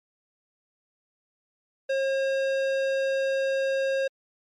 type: tone with tanh clipping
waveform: sine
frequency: 539 Hz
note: C#5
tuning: 49 cents flat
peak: -25 dBFS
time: 1.89-4.08 s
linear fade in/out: 10 ms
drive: 16 dB
effects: MP3 64 kbps